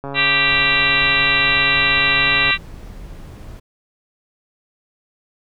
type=click train; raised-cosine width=1 ms; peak=-15 dBFS; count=344; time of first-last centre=0.04-2.508 s; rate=139 Hz
type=harmonic tone; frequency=392 Hz; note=G4; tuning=in tune; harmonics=3 / 4 / 5 / 6 / 7 / 8 / 9 / 10; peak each=-24 / -25 / -19 / -21 / -18 / -29 / -28 / -21 dBFS; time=0.14-2.58 s; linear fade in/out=50 ms
type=noise; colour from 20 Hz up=brown; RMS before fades=-34 dBFS; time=0.47-3.6 s; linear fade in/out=10 ms
effects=none